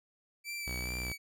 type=tone with vibrato; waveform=sawtooth; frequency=2312 Hz; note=D7; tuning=28 cents flat; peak=-34 dBFS; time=0.44-1.18 s; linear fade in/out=50 ms; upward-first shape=sine; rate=2.4 Hz; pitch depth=31 cents each way
type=tone; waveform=sawtooth; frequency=61.7 Hz; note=B1; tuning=1 cent flat; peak=-34 dBFS; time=0.67-1.12 s; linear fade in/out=0 ms
effects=none